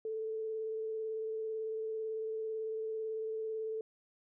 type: tone with vibrato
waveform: sine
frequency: 440 Hz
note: A4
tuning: in tune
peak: -35 dBFS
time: 0.05-3.81 s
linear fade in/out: 2 ms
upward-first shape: sine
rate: 18 Hz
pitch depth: 14 cents each way
effects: none